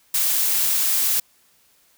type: noise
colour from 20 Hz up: blue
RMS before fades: -20 dBFS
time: 0.14-1.2 s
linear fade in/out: 5 ms
effects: white hiss -59 dBFS RMS until 1.97 s